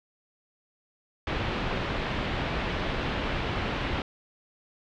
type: low-pass noise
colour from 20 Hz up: pink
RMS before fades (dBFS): -30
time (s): 1.27-4.02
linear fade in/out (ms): 2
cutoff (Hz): 3500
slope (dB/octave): 24
effects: none